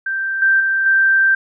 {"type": "tone with level steps", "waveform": "sine", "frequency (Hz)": 1568, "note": "G6", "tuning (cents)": 0, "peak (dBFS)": [-18, -10, -14, -10], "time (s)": [0.06, 1.35], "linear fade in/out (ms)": 5, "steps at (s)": [0.42, 0.6, 0.86], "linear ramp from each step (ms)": 2, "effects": []}